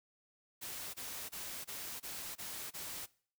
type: noise bursts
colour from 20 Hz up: white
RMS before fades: -44 dBFS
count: 7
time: 0.61-3.064 s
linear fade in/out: 20 ms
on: 330 ms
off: 24 ms
effects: noise-tail reverb RT60 0.5 s tail -22 dB re dry